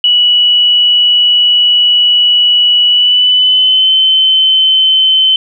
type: tone with pitch glide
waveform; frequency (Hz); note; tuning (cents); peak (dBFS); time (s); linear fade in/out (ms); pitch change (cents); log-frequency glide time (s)
sine; 2940 to 3068; F#7 to G7; -12 to -38; -5; 0.04-5.36; 2; +74; 2.87-3.92
effects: none